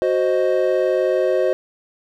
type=chord; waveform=triangle; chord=C diminished; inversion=second; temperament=equal; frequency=370 / 523.3 / 622.3 Hz; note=Gb4 / C5 / Eb5; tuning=0 / 0 / 0 cents; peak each=-18 / -17 / -19 dBFS; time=0.02-1.53 s; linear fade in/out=0 ms; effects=none